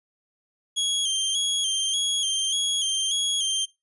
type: tone with vibrato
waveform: sawtooth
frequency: 3242 Hz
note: G#7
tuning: 42 cents flat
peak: -19 dBFS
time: 0.76-3.66 s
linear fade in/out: 20 ms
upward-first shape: square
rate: 1.7 Hz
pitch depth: 45 cents each way
effects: noise-tail reverb RT60 0.2 s tail -19 dB re dry + resampled to 24000 Hz